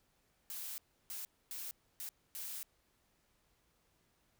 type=noise bursts at uneven times; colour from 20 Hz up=blue; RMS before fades=-44 dBFS; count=5; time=0.5-0.78 / 1.1-1.25 / 1.51-1.71 / 2-2.09 / 2.35-2.63 s; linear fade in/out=0 ms; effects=pink hiss -75 dBFS RMS until 4.39 s